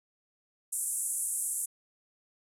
pink band-pass noise, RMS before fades -33 dBFS, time 0.72-1.66 s, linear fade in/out 10 ms, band 8100 to 11000 Hz, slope 48 dB/octave, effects none

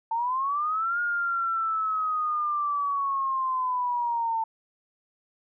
sine linear two-way sweep, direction up then down, 892 to 1429 to 892 Hz, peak -24 dBFS, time 0.11-4.44 s, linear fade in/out 5 ms, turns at 1 s, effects none

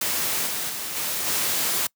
white noise with level steps, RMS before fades -25 / -28 / -31 / -27 / -24 dBFS, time 0.01-1.87 s, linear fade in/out 5 ms, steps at 0.46 / 0.68 / 0.95 / 1.26 s, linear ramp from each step 20 ms, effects noise-tail reverb RT60 0.1 s tail -25 dB re dry + high-pass 100 Hz 12 dB/octave

